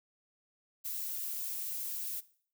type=noise; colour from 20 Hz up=violet; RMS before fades=-38 dBFS; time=0.84-2.21 s; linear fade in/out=20 ms; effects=noise-tail reverb RT60 0.5 s tail -18 dB re dry